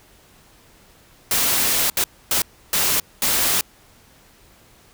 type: noise bursts at uneven times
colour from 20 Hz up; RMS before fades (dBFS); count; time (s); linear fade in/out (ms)
white; -19; 5; 1.31-1.9 / 1.97-2.04 / 2.31-2.42 / 2.73-3 / 3.22-3.61; 2
effects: pink hiss -52 dBFS RMS until 4.93 s